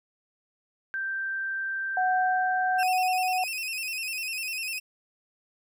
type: tone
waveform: sine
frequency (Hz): 1568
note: G6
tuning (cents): 0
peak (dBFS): -28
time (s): 0.94-2.83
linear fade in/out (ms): 0
type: tone with tremolo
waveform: sine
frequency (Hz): 740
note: F#5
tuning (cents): 0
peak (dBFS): -22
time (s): 1.97-3.44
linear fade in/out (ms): 2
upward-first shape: sine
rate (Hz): 1.3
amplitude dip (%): 25
type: tone with vibrato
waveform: sawtooth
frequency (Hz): 2605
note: E7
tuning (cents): -21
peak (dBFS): -27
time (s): 2.78-4.8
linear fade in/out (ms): 20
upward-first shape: square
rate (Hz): 10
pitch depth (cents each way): 62
effects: none